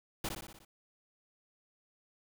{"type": "noise with echo", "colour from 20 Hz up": "pink", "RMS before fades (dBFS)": -36, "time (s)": [0.24, 0.29], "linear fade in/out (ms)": 5, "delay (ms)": 60, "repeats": 6, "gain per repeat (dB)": -4, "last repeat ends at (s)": 0.65, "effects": []}